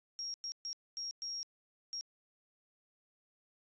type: tone bursts at uneven times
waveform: sine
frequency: 5588 Hz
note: F8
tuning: in tune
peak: -38 dBFS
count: 6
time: 0.19-0.34 / 0.44-0.52 / 0.65-0.73 / 0.97-1.11 / 1.22-1.43 / 1.93-2.01 s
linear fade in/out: 0 ms
effects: resampled to 16000 Hz